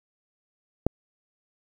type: click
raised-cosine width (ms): 2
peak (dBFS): -7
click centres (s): 0.866
effects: 8-bit